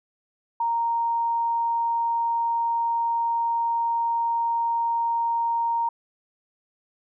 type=tone; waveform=sine; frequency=930 Hz; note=A#5; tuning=4 cents flat; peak=-21 dBFS; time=0.6-5.89 s; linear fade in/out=5 ms; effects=none